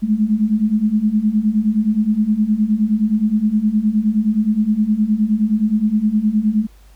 sine beating tone pair, 207.7 / 217.3 Hz, G#3 / A3, 0 / -21 cents, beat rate 9.6 Hz, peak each -18 / -15 dBFS, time 0.02-6.67 s, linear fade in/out 20 ms, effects added 50 Hz sine -43 dBFS peak until 6.95 s + pink hiss -54 dBFS RMS until 6.95 s

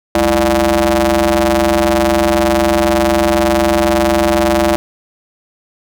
sawtooth ring-modulated tone, 130 Hz, C3, 11 cents flat, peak -3 dBFS, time 0.15-4.76 s, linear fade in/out 0 ms, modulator 466 Hz, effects none

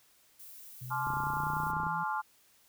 violet noise, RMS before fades -50 dBFS, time 0.39-1.72 s, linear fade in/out 10 ms
sine linear sweep, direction up, 125.3 to 168.7 Hz, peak -40 dBFS, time 0.81-2.04 s, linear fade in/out 10 ms
sine chord, D minor seventh, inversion second, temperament equal with one note detuned, 860.9 / 1046.5 / 1174.7 / 1396.9 Hz, A5 / C6 / D6 / F6, -38 / 0 / 0 / 0 cents, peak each -34 / -37 / -39 / -37 dBFS, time 0.9-2.22 s, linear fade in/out 20 ms
click train, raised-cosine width 3 ms, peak -30 dBFS, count 25, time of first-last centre 1.07-1.867 s, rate 30.1 Hz
effects white hiss -65 dBFS RMS until 2.68 s

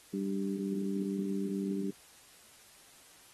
harmonic tone, 98 Hz, G2, in tune, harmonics 2 / 3 / 4, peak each -33 / -37 / -39 dBFS, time 0.13-1.91 s, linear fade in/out 10 ms, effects white hiss -58 dBFS RMS until 3.33 s + AAC 32 kbps

